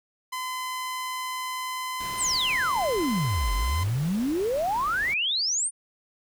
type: tone with pitch glide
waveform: sawtooth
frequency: 1021 to 1027.5 Hz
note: C6 to C6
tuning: -43 to -32 cents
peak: -26 dBFS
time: 0.32-3.84 s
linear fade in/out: 10 ms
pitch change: +11 cents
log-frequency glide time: 1.52-3.66 s
type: noise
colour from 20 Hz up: pink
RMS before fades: -41 dBFS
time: 2-5.14 s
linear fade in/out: 5 ms
type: exponential two-way sweep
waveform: sine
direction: down then up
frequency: 9480 to 44.7 to 9480 Hz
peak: -23 dBFS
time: 2.17-5.71 s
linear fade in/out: 50 ms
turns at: 3.53 s
effects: none